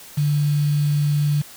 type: tone with quantisation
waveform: sine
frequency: 146.83 Hz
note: D3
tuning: in tune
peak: -16 dBFS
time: 0.17-1.42 s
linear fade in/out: 10 ms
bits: 6
effects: white hiss -42 dBFS RMS until 1.56 s